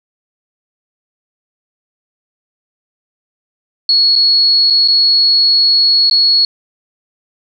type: tone with dropouts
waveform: sine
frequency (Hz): 4350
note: C#8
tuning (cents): -33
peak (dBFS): -7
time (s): 3.89-6.45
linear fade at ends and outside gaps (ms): 2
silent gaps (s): 4.155-4.16 / 4.701-4.705 / 4.877-4.883 / 6.098-6.111
effects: none